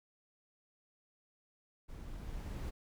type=noise with level ramp; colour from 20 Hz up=brown; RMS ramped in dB=-48 to -39 dBFS; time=1.88-2.71 s; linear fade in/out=20 ms; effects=none